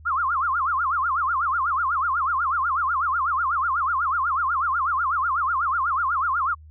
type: tone with vibrato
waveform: sine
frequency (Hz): 1212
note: D#6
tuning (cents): -46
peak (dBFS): -20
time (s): 0.05-6.55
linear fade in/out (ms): 20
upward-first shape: sine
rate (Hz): 8.1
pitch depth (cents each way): 280
effects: added 77 Hz sine -43 dBFS peak until 6.7 s